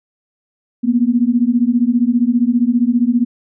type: beating tone pair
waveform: sine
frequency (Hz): 233.1 / 248.1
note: A#3 / B3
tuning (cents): 0 / +8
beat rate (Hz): 15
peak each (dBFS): -14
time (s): 0.83-3.25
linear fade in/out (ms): 20
effects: none